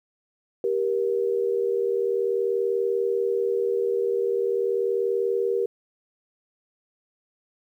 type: tone pair together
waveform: sine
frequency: 392 / 472.4 Hz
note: G4 / A#4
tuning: 0 / +23 cents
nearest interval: minor third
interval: 323 cents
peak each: -24 dBFS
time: 0.64-5.66 s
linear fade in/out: 2 ms
effects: 10-bit